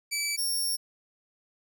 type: tone pair in turn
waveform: 15% pulse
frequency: 2307 / 5502 Hz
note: D7 / F8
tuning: -31 / -27 cents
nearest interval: octave + minor third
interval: 1504 cents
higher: second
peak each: -21 dBFS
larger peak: neither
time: 0.11-0.37 / 0.37-0.77 s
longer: second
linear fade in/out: 20 ms
effects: none